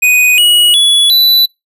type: tone with pitch steps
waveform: square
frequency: 2489 / 2909 / 3400 / 3974 Hz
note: D#7 / F#7 / G#7 / B7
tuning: 0 / -30 / +40 / +10 cents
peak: -6 dBFS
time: 0.02-1.46 s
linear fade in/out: 10 ms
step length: 360 ms
effects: noise-tail reverb RT60 0.2 s tail -25 dB re dry